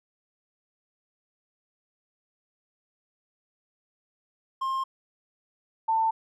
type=tone pair in turn; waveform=triangle / sine; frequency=1062 / 893 Hz; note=C6 / A5; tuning=+25 / +25 cents; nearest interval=minor third; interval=300 cents; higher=first; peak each=-24 / -21 dBFS; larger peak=second; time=4.61-4.84 / 5.88-6.11 s; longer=neither; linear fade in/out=10 ms; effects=none